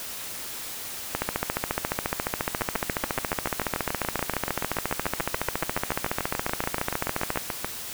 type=two click trains; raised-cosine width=0.5 ms; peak=-9 / -11 dBFS; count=90 / 36; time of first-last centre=1.15-7.374 / 2.61-7.646 s; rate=14.3 / 6.95 Hz; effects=white hiss -36 dBFS RMS until 7.93 s